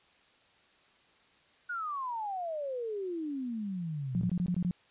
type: exponential sweep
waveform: sine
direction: down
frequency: 1475 to 107.8 Hz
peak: -33 dBFS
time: 1.69-4.29 s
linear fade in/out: 10 ms
type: tone bursts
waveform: sine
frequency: 177.5 Hz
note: F3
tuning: 28 cents sharp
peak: -27 dBFS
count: 7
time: 4.15-4.71 s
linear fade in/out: 0 ms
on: 62 ms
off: 21 ms
effects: white hiss -64 dBFS RMS until 4.9 s + resampled to 8000 Hz